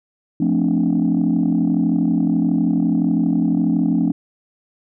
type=chord; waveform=sine; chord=D minor seventh; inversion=first; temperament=equal; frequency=174.61 / 220 / 261.6 / 293.7 Hz; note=F3 / A3 / C4 / D4; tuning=0 / 0 / 0 / 0 cents; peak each=-19 dBFS; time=0.4-4.12 s; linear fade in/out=5 ms; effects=tanh soft clip ceiling -9 dBFS